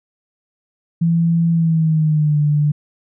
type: tone with pitch glide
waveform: sine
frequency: 167.3 to 148.19 Hz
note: E3 to D3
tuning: +26 to +16 cents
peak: -12 dBFS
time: 1.01-2.72 s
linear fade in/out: 10 ms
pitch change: -210 cents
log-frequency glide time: 1.51-2.38 s
effects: none